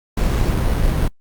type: noise with sample-and-hold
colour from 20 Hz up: brown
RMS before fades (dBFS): -17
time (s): 0.17-1.08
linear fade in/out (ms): 5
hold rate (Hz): 4900
effects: noise-tail reverb RT60 0.1 s tail -23 dB re dry + Opus 48 kbps